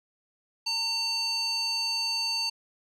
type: tone with band-pass filter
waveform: square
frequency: 910 Hz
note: A#5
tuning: 42 cents flat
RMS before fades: -29 dBFS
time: 0.66-2.5 s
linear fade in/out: 10 ms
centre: 4400 Hz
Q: 3.9
effects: none